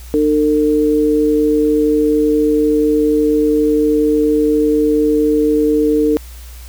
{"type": "tone pair together", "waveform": "sine", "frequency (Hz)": [301.7, 452.1], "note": ["D4", "A4"], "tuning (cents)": [47, 47], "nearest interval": "perfect fifth", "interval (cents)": 700, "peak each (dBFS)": -13, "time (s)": [0.14, 6.17], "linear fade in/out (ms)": 0, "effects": ["added 60 Hz sine -31 dBFS peak until 6.68 s", "white hiss -41 dBFS RMS until 6.68 s"]}